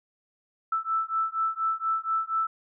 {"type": "beating tone pair", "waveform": "sine", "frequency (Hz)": [1318.5, 1322.7], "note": ["E6", "E6"], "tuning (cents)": [0, 5], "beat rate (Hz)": 4.2, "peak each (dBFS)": -28, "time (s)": [0.72, 2.47], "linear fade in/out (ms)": 5, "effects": []}